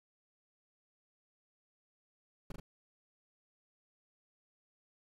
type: noise with echo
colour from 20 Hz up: brown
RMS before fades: -41 dBFS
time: 2.5-2.52 s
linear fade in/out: 5 ms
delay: 40 ms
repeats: 2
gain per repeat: -2 dB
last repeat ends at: 2.6 s
effects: none